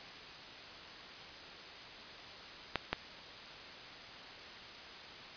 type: clicks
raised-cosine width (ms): 0.3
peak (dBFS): -15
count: 2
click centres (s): 2.757 / 2.93
effects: white hiss -49 dBFS RMS until 5.36 s + resampled to 11025 Hz